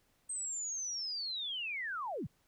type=linear sweep; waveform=sine; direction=down; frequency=8372 to 81.6 Hz; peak=-36 dBFS; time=0.29-2.27 s; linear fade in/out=10 ms; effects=pink hiss -73 dBFS RMS until 2.47 s